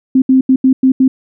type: tone bursts at uneven times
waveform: sine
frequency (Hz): 261.6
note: C4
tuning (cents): 0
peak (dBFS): -5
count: 6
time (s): 0.15-0.22 / 0.29-0.41 / 0.49-0.56 / 0.64-0.73 / 0.83-0.92 / 1-1.08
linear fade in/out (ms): 5
effects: none